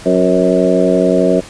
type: harmonic tone with a mistuned harmonic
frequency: 91.6 Hz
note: F#2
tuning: 17 cents flat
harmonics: 2 / 3 / 4 / 5 / 6 / 7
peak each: -16 / -16 / -16 / -16 / -16 / -16 dBFS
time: 0.05-1.41 s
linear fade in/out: 20 ms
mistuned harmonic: 5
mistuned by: +39 cents
effects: pink hiss -34 dBFS RMS until 1.49 s + resampled to 22050 Hz